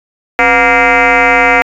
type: tone with frequency modulation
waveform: sine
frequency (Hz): 1400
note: F6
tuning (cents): +4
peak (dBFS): -4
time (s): 0.39-1.62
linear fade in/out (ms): 0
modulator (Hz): 226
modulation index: 4.4
effects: tanh soft clip ceiling -1 dBFS